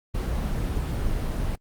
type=noise; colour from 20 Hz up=brown; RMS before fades=-26 dBFS; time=0.14-1.56 s; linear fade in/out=10 ms; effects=Opus 24 kbps